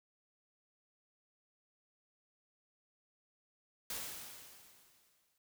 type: noise with exponential decay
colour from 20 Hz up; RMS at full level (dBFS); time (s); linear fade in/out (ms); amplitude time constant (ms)
white; -40; 3.9-5.38; 2; 320
effects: none